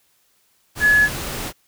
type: tone in noise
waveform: sine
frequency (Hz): 1699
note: G#6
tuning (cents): +39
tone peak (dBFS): -11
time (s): 0.8-1.09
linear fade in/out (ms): 50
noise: pink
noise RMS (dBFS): -28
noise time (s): 0.75-1.53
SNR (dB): +14
effects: white hiss -62 dBFS RMS until 1.67 s